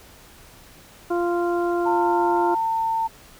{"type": "harmonic tone", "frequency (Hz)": 347.4, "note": "F4", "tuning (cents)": -9, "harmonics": [1, 2, 3, 4], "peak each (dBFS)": [-21, -27, -31, -33], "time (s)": [1.1, 2.55], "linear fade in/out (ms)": 10}
{"type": "tone", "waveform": "sine", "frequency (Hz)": 900, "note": "A5", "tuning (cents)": 39, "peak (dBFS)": -20, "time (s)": [1.85, 3.08], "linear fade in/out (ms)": 20}
{"effects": ["pink hiss -48 dBFS RMS until 3.39 s"]}